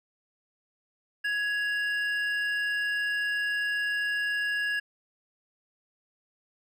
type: tone pair together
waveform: triangle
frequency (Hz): 1670.9 / 2794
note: G#6 / F7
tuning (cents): +10 / 0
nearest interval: major sixth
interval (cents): 890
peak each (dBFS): -25 / -34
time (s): 1.24-4.8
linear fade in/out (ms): 10
effects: none